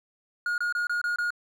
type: tone bursts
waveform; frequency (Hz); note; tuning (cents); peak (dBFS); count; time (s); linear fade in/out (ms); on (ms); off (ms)
triangle; 1434; F6; +45; -23; 6; 0.46-1.305; 2; 120; 25
effects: none

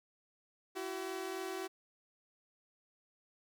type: tone pair together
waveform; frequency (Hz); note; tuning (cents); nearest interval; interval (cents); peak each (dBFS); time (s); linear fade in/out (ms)
sawtooth; 335.9 / 379.5; E4 / F#4; +33 / +44; major second; 211; -40 / -36; 0.75-1.68; 20
effects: none

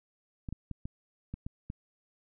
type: clicks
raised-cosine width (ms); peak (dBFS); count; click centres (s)
5; -25; 7; 0.488 / 0.526 / 0.713 / 0.855 / 1.34 / 1.465 / 1.701
effects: none

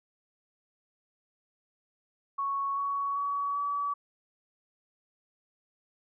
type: tone with pitch steps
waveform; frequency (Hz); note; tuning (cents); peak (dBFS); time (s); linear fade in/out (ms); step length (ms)
sine; 1108.7 / 1120.3 / 1132 / 1143.8; C#6 / C#6 / C#6 / D6; 0 / +18 / +36 / -46; -28; 2.38-3.94; 10; 390
effects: none

